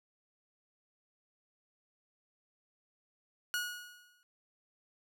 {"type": "tone with exponential decay", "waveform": "sawtooth", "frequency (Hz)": 1452, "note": "F#6", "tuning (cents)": -33, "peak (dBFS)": -27, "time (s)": [3.54, 4.23], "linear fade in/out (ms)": 0, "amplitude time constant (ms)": 150, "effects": []}